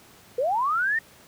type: linear sweep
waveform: sine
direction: up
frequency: 465.9 to 1864.7 Hz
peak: -21 dBFS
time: 0.38-0.99 s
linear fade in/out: 5 ms
effects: pink hiss -52 dBFS RMS until 1.27 s + high-pass 80 Hz 12 dB/octave